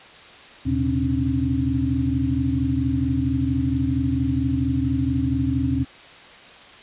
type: tone cluster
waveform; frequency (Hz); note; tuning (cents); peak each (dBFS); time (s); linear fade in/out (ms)
sine; 78.8 / 120.7 / 133.3 / 267.1 / 291.5; D#2 / B2 / C3 / C4 / D4; +23 / -39 / +33 / +36 / -13; -26 / -26 / -29 / -22 / -29; 0.65-5.85; 20
effects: white hiss -44 dBFS RMS until 6.82 s + resampled to 8000 Hz